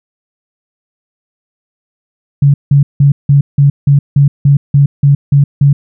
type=tone bursts; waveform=sine; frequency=141.3 Hz; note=C#3; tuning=34 cents sharp; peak=-3 dBFS; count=12; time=2.42-5.73 s; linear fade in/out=5 ms; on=120 ms; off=170 ms; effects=none